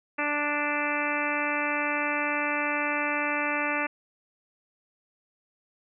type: harmonic tone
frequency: 293.7 Hz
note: D4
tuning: in tune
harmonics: 1 / 2 / 3 / 4 / 5 / 6 / 7 / 8 / 9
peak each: -34 / -34 / -34 / -34 / -34 / -34 / -34 / -34 / -34 dBFS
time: 0.18-3.87 s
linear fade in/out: 10 ms
effects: none